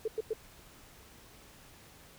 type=tone bursts; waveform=sine; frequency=440 Hz; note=A4; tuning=in tune; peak=-29 dBFS; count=3; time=0.05-0.334 s; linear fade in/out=5 ms; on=30 ms; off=97 ms; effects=pink hiss -56 dBFS RMS until 2.18 s